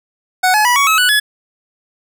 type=tone with pitch steps; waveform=25% pulse; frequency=740 / 850 / 976.4 / 1121.6 / 1288.4 / 1480 / 1700.1 Hz; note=F#5 / G#5 / B5 / C#6 / E6 / F#6 / G#6; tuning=0 / +40 / -20 / +20 / -40 / 0 / +40 cents; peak=-6 dBFS; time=0.43-1.2 s; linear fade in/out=10 ms; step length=110 ms; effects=none